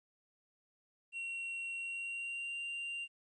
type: tone with pitch glide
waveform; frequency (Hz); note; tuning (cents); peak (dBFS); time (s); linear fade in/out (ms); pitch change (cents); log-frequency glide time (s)
triangle; 2737 to 2777; F7 to F7; -36 to -10; -37; 1.12-3.08; 50; +26; 1.75-2.58
effects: resampled to 22050 Hz + 13-bit